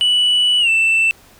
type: tone with pitch glide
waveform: sine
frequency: 2957 to 2665 Hz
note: F#7 to E7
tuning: -2 to +18 cents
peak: -9 dBFS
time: 0.01-1.11 s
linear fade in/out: 0 ms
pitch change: -180 cents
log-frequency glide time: 0.6-0.69 s
effects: tanh soft clip ceiling -10 dBFS + pink hiss -47 dBFS RMS until 1.39 s